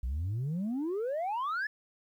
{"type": "exponential sweep", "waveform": "sine", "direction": "up", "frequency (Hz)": [57.3, 1760], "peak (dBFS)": -28, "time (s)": [0.03, 1.67], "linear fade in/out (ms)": 5, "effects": ["tanh soft clip ceiling -29 dBFS", "11-bit"]}